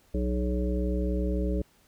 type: harmonic tone with a mistuned harmonic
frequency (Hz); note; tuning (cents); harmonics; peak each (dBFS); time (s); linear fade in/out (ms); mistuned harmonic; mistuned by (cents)
61.74; B1; 0; 1 / 3 / 5 / 7 / 9; -27 / -32 / -34 / -35 / -37; 0.14-1.62; 5; 7; -50
effects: pink hiss -63 dBFS RMS until 1.87 s